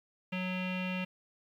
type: tone with low-pass filter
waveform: square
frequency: 184.1 Hz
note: F#3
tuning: 8 cents flat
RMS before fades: -35 dBFS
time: 0.32-1.05 s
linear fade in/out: 10 ms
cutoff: 2700 Hz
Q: 7.3
effects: 11-bit